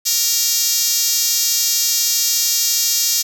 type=tone with high-pass filter; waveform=5% pulse; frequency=467.1 Hz; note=A#4; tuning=3 cents sharp; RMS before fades=-17 dBFS; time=0.05-3.23 s; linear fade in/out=20 ms; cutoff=6600 Hz; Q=1.4; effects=7-bit